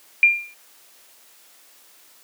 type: tone with exponential decay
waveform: sine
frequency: 2393 Hz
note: D7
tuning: 32 cents sharp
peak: -7 dBFS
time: 0.23-0.54 s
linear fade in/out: 1 ms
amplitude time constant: 66 ms
effects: white hiss -52 dBFS RMS until 2.23 s + high-pass 300 Hz 12 dB/octave